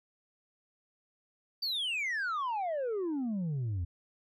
sine exponential sweep, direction down, 4700 to 82.41 Hz, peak -28 dBFS, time 1.62-3.85 s, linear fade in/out 10 ms, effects tanh soft clip ceiling -30 dBFS

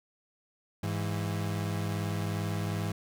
35% pulse tone pair together, 102.7 / 163.03 Hz, G#2 / E3, -19 / -19 cents, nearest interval minor sixth, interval 800 cents, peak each -30 / -33 dBFS, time 0.83-2.92 s, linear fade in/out 5 ms, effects none

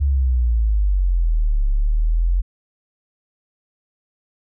sine exponential two-way sweep, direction down then up, 71.9 to 34.65 to 45.18 Hz, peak -14 dBFS, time 0-2.42 s, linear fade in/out 20 ms, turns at 1.67 s, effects none

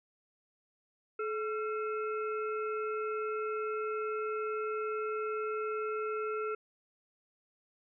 harmonic tone with a mistuned harmonic, 430 Hz, A4, 40 cents flat, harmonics 1 / 3 / 5 / 6, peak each -34 / -37 / -53 / -48 dBFS, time 1.19-6.55 s, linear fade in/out 5 ms, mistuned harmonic 3, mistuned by +90 cents, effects none

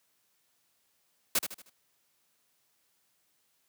white noise with echo, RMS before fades -26 dBFS, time 1.35-1.39 s, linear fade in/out 5 ms, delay 77 ms, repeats 4, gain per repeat -8 dB, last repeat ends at 1.698 s, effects white hiss -73 dBFS RMS until 3.68 s + high-pass 80 Hz 12 dB/octave

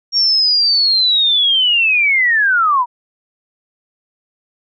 sine linear sweep, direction down, 5588 to 932.3 Hz, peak -10 dBFS, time 0.12-2.86 s, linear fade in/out 50 ms, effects none

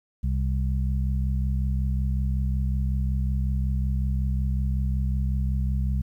harmonic tone, 65.41 Hz, C2, in tune, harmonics 1 / 2 / 3, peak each -23 / -29 / -33 dBFS, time 0.23-6.02 s, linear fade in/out 10 ms, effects 10-bit

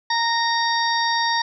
harmonic tone, 928 Hz, A#5, 8 cents flat, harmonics 1 / 2 / 4 / 5 / 6, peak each -21 / -24 / -27 / -28 / -29 dBFS, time 0.1-1.42 s, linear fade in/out 5 ms, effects none

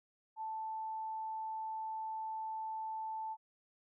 sine tone, 880 Hz, A5, in tune, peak -38 dBFS, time 0.36-3.37 s, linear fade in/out 50 ms, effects none

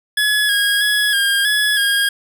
25% pulse tone with pitch steps, 1697 / 1640 / 1682 / 1612 / 1693 / 1626 Hz, G#6 / G#6 / G#6 / G6 / G#6 / G#6, +37 / -22 / +22 / +48 / +33 / -37 cents, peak -10 dBFS, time 0.17-2.09 s, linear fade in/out 5 ms, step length 320 ms, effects none

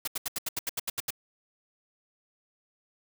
white noise bursts, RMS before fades -31 dBFS, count 11, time 0.05-1.106 s, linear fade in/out 5 ms, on 26 ms, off 77 ms, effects none

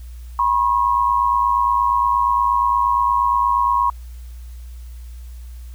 sine tone pair together, 972.5 / 1081 Hz, B5 / C#6, -27 / -44 cents, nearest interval major second, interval 183 cents, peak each -17 dBFS, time 0.39-3.9 s, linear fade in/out 2 ms, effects added 60 Hz sine -32 dBFS peak until 5.74 s + white hiss -53 dBFS RMS until 5.74 s

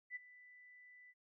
sine tone with ADSR envelope, 1987 Hz, B6, 10 cents sharp, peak -40 dBFS, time 0.1-1.14 s, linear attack 57 ms, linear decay 18 ms, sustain -18 dB, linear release 43 ms, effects none

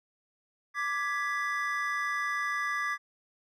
triangle chord, G# diminished, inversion second, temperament equal with one note detuned, 1174.7 / 1670.8 / 1975.5 Hz, D6 / G#6 / B6, 0 / +10 / 0 cents, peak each -31 / -32 / -32 dBFS, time 0.74-2.98 s, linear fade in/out 50 ms, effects none

